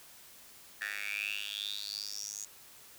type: tone with high-pass filter sweep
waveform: 10% pulse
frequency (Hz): 102.7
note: G#2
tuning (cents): -19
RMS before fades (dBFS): -39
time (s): 0.81-2.45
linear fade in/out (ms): 5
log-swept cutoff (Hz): 1800 to 6800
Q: 9.6
effects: white hiss -55 dBFS RMS until 2.98 s